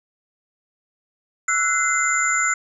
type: tone cluster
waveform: sine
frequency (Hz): 1337 / 1476 / 2065 / 7130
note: E6 / F#6 / C7 / A8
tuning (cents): +24 / -5 / -23 / +22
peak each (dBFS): -23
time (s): 1.48-2.54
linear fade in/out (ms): 5
effects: none